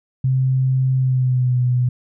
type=tone with pitch glide; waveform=sine; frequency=130.81 to 124.47 Hz; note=C3 to B2; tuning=0 to +14 cents; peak=-14 dBFS; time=0.24-1.89 s; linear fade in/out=5 ms; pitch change=-86 cents; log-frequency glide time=0.96-1.6 s; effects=none